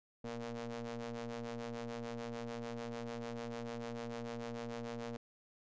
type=ring-modulated tone; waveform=sawtooth; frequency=116.54 Hz; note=A#2; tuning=in tune; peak=-34 dBFS; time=0.24-5.17 s; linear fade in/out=5 ms; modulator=353 Hz; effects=resampled to 16000 Hz